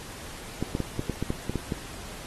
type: clicks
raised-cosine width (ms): 3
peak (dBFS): -14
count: 10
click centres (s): 0.626 / 0.751 / 0.803 / 0.994 / 1.097 / 1.226 / 1.304 / 1.496 / 1.557 / 1.722
effects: pink hiss -42 dBFS RMS until 2.26 s + AAC 32 kbps